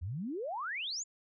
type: exponential sweep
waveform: sine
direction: up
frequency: 77.1 to 7390 Hz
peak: -35 dBFS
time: 0.01-1.04 s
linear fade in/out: 20 ms
effects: none